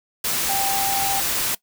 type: tone in noise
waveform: sine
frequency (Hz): 787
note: G5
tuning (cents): +7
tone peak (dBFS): -23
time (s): 0.49-1.2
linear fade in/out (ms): 5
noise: white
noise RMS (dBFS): -23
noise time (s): 0.24-1.55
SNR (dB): -3
effects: noise-tail reverb RT60 0.1 s tail -20 dB re dry